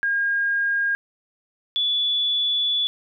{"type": "tone pair in turn", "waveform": "sine", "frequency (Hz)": [1620, 3440], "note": ["G#6", "A7"], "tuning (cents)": [-43, -40], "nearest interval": "octave + minor second", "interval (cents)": 1303, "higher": "second", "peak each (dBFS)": -19, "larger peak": "neither", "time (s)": [[0.03, 0.95], [1.76, 2.87]], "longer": "second", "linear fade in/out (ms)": 0, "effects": []}